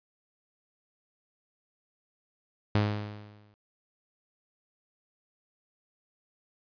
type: tone with exponential decay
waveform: sawtooth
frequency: 104.5 Hz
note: G#2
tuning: 11 cents sharp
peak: -17 dBFS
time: 2.75-3.54 s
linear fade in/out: 0 ms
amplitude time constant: 170 ms
effects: resampled to 11025 Hz